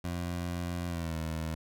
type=tone with pitch glide; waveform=20% pulse; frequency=87.3 to 80.05 Hz; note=F2 to D#2; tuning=0 to +50 cents; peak=-28 dBFS; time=0.04-1.55 s; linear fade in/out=5 ms; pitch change=-150 cents; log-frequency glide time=0.87-1.17 s; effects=none